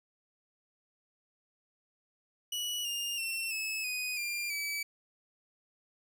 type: tone with pitch steps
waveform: sawtooth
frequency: 2936 / 2818 / 2705 / 2596 / 2492 / 2392 / 2296 Hz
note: F#7 / F7 / E7 / E7 / D#7 / D7 / D7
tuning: -14 / +15 / +44 / -27 / +2 / +31 / -40 cents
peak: -30 dBFS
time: 2.52-4.83 s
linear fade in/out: 5 ms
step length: 330 ms
effects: none